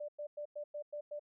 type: tone bursts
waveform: sine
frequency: 590 Hz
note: D5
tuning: 8 cents sharp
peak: -39 dBFS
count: 7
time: 0-1.195 s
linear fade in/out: 10 ms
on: 85 ms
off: 100 ms
effects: none